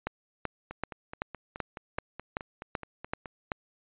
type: two click trains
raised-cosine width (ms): 0.5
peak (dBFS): -15 / -24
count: 10 / 13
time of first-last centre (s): 0.07-3.518 / 0.71-3.258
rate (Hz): 2.61 / 4.71
effects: resampled to 8000 Hz